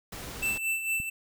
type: noise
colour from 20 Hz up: pink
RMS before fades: -40 dBFS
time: 0.12-0.58 s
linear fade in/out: 5 ms
type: tone with tremolo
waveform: square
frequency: 2661 Hz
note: E7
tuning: 16 cents sharp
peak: -26 dBFS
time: 0.42-1.1 s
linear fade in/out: 10 ms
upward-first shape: sine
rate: 4.4 Hz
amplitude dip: 60%
type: click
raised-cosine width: 5 ms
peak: -28 dBFS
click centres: 1.001 s
effects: none